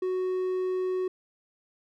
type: tone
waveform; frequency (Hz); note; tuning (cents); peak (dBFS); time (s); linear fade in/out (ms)
triangle; 370; F#4; 0; -24; 0.02-1.08; 5
effects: none